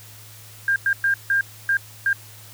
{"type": "tone bursts at uneven times", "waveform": "sine", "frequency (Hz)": 1601, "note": "G6", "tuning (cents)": 36, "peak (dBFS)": -16, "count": 6, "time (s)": [[0.68, 0.76], [0.86, 0.93], [1.04, 1.14], [1.3, 1.41], [1.69, 1.77], [2.06, 2.13]], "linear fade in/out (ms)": 2, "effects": ["added 107 Hz sine -45 dBFS peak until 2.53 s", "white hiss -45 dBFS RMS until 2.53 s"]}